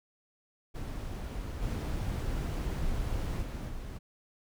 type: noise with level steps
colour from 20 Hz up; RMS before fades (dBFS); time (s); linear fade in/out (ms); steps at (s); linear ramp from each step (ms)
brown; -37 / -33 / -37 / -40; 0.74-3.99; 20; 1.61 / 3.41 / 3.68; 20
effects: none